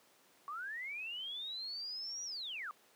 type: linear two-way sweep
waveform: sine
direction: up then down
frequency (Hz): 1110 to 5820 to 1117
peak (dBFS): -40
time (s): 0.48-2.71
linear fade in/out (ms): 0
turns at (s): 2.24
effects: pink hiss -66 dBFS RMS until 2.95 s + high-pass 300 Hz 12 dB/octave